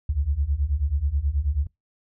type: beating tone pair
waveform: sine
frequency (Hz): 66.4 / 75.7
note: C2 / D#2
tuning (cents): +26 / -47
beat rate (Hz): 9.3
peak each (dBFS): -25 / -23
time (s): 0.09-1.67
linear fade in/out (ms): 5
effects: noise-tail reverb RT60 0.2 s tail -26 dB re dry